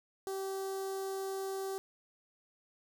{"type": "tone with notch filter", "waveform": "sawtooth", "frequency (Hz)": 386.4, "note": "G4", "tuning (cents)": -25, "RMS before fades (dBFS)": -38, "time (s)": [0.27, 1.78], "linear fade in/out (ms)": 0, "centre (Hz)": 2400, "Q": 0.51, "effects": []}